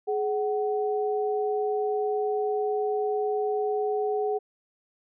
sine tone pair together, 420.9 / 750 Hz, G#4 / F#5, +23 / +23 cents, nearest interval minor seventh, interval 1000 cents, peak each -25 / -30 dBFS, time 0.07-4.39 s, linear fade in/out 20 ms, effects none

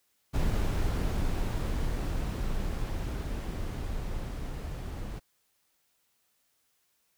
brown noise with level ramp, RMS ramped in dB -27 to -37 dBFS, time 0.33-5.2 s, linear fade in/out 20 ms, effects white hiss -73 dBFS RMS until 7.17 s

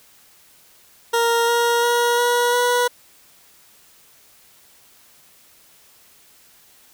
20% pulse tone with pitch steps, 466.2 / 471.6 / 477.1 / 482.6 / 488.2 Hz, A#4 / A#4 / A#4 / B4 / B4, 0 / +20 / +40 / -40 / -20 cents, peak -11 dBFS, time 1.13-2.88 s, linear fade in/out 10 ms, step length 350 ms, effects white hiss -52 dBFS RMS until 6.93 s

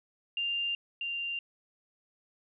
sine tone pair in turn, 2794 / 2784 Hz, F7 / F7, 0 / -6 cents, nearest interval unison, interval 6 cents, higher first, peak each -29 / -32 dBFS, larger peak first, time 0.37-0.75 / 1.01-1.39 s, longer neither, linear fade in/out 2 ms, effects none

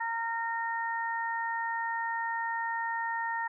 harmonic tone, 460 Hz, A#4, 23 cents flat, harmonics 2 / 3 / 4, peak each -32 / -42 / -34 dBFS, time 0-3.48 s, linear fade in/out 10 ms, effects none

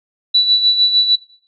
sine tone with tremolo, 3951 Hz, B7, in tune, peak -7 dBFS, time 0.34-1.16 s, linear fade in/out 10 ms, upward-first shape sine, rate 6.6 Hz, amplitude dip 60%, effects noise-tail reverb RT60 0.5 s tail -18 dB re dry

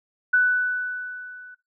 sine tone with level ramp, 1490 Hz, F#6, 12 cents sharp, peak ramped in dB -13 to -40 dBFS, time 0.33-1.55 s, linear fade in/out 10 ms, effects noise-tail reverb RT60 0.2 s tail -18 dB re dry

